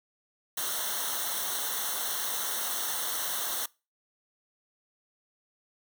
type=noise with comb filter; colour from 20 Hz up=white; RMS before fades=-32 dBFS; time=0.57-3.66 s; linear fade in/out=5 ms; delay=0.41 ms; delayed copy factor=-0.95; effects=noise-tail reverb RT60 0.3 s tail -24 dB re dry